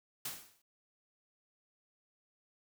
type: noise with exponential decay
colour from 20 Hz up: white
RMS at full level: -37 dBFS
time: 0.25-0.62 s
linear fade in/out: 5 ms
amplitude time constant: 80 ms
effects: none